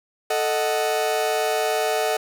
40% pulse chord, D# diminished, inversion second, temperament equal, 440 / 622.3 / 740 Hz, A4 / D#5 / F#5, 0 / 0 / 0 cents, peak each -24 dBFS, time 0.3-2.17 s, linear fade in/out 5 ms, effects none

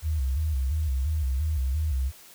sine tone with vibrato, 71.5 Hz, D2, 46 cents flat, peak -23 dBFS, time 0.02-2.12 s, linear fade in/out 50 ms, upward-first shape square, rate 2.9 Hz, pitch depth 150 cents each way, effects white hiss -50 dBFS RMS until 2.34 s

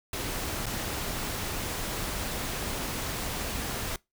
pink noise with dropouts, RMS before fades -33 dBFS, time 0.13-3.96 s, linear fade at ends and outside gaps 2 ms, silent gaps 0.658-0.665 s, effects noise-tail reverb RT60 0.2 s tail -23 dB re dry

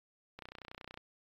click train, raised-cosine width 0.3 ms, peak -30 dBFS, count 19, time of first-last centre 0.39-0.974 s, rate 30.8 Hz, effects AAC 32 kbps

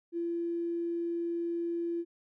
triangle tone with tanh clipping, 340.1 Hz, F4, 46 cents flat, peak -30 dBFS, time 0.12-2.05 s, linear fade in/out 50 ms, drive 3 dB, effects none

